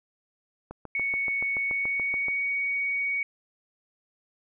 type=click train; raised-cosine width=1 ms; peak=-24 dBFS; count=12; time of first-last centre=0.71-2.284 s; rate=6.99 Hz
type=tone with pitch glide; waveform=sine; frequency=2221 to 2242 Hz; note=C#7 to C#7; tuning=+3 to +19 cents; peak=-25 dBFS; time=0.95-3.23 s; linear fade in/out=2 ms; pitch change=+16 cents; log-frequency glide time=1.62-2.41 s
effects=none